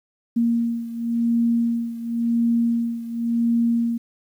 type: beating tone pair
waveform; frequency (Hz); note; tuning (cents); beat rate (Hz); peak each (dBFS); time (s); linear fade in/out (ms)
sine; 233.1 / 234.03; A#3 / A#3; 0 / +7; 0.93; -20 / -24; 0.36-3.98; 10
effects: 9-bit